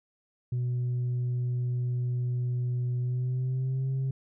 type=tone with pitch glide; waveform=sine; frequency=123.47 to 133.1 Hz; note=B2 to C3; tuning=0 to +30 cents; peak=-24 dBFS; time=0.52-4.11 s; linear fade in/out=5 ms; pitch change=+130 cents; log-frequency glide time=2.99-3.89 s; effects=tanh soft clip ceiling -25 dBFS